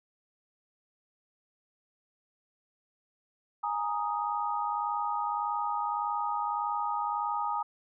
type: chord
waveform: sine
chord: Ab suspended second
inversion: none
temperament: equal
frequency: 830.6 / 932.3 / 1244.5 Hz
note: Ab5 / Bb5 / Eb6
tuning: 0 / 0 / 0 cents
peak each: -33 dBFS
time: 3.63-7.63 s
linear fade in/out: 10 ms
effects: none